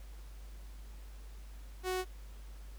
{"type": "tone", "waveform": "sawtooth", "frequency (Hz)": 370, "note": "F#4", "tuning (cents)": 0, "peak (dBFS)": -29, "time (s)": [1.83, 2.05], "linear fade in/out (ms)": 50, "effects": ["added 50 Hz sine -46 dBFS peak until 2.78 s", "pink hiss -61 dBFS RMS until 2.78 s"]}